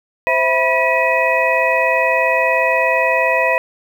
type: tone cluster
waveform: sine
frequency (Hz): 521 / 658 / 981 / 1937 / 2515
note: C5 / E5 / B5 / B6 / D#7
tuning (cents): -7 / -3 / -12 / -34 / +18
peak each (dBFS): -19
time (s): 0.27-3.58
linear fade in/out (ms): 0
effects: 7-bit